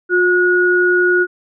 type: tone pair together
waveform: sine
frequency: 358.6 / 1452.3 Hz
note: F4 / F#6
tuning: +46 / -33 cents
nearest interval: 2 octaves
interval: 2421 cents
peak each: -13 dBFS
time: 0.09-1.27 s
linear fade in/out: 50 ms
effects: none